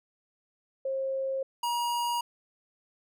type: tone pair in turn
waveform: sine / square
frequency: 535 / 953.3 Hz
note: C5 / A#5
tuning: +38 / +39 cents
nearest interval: minor seventh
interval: 1001 cents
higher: second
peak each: -28 dBFS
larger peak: neither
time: 0.85-1.43 / 1.63-2.21 s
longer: neither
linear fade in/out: 5 ms
effects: none